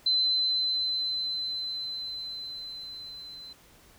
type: tone with level ramp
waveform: sine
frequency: 4054 Hz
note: B7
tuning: 45 cents sharp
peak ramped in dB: -21 to -42 dBFS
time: 0.06-3.53 s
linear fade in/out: 5 ms
effects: pink hiss -57 dBFS RMS until 3.98 s